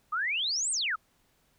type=exponential two-way sweep; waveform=sine; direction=up then down; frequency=1191 to 8870 to 1191 Hz; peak=-27 dBFS; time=0.12-0.96 s; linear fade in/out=10 ms; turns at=0.71 s; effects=pink hiss -69 dBFS RMS until 1.58 s